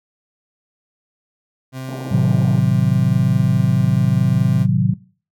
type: tone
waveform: 30% pulse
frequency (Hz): 130.81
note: C3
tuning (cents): 0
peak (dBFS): -24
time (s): 1.72-4.67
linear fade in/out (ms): 50
type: band-pass noise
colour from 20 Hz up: pink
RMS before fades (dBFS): -33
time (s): 1.88-2.6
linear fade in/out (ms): 10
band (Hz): 150 to 910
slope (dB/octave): 96
type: chord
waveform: sine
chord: A diminished seventh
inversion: none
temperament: equal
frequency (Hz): 110 / 130.81 / 155.56 / 185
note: A2 / C3 / Eb3 / Gb3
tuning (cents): 0 / 0 / 0 / 0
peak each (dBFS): -19 / -18 / -20 / -17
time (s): 2.11-4.94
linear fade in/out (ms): 10
effects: noise-tail reverb RT60 0.4 s tail -20 dB re dry